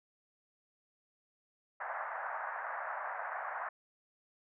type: band-pass noise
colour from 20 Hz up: pink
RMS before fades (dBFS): -40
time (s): 1.8-3.69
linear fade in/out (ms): 5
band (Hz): 640 to 1800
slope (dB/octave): 48
effects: none